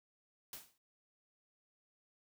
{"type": "noise with exponential decay", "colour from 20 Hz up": "white", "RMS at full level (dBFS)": -44, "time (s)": [0.53, 0.78], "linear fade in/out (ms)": 2, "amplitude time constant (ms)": 53, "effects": []}